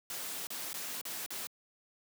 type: noise with dropouts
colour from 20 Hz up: white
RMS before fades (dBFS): -40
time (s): 0.1-1.47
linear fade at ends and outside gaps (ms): 1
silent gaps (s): 0.47-0.504 / 0.731-0.741 / 1.013-1.053 / 1.262-1.305
effects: high-pass 150 Hz 12 dB/octave